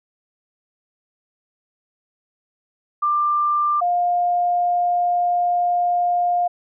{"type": "tone pair in turn", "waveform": "sine", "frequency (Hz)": [1188, 706.4], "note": ["D6", "F5"], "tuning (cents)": [20, 20], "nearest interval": "major sixth", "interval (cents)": 900, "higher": "first", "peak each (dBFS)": -16, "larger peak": "neither", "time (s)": [[3.02, 3.81], [3.81, 6.48]], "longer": "second", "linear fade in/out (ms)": 10, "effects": []}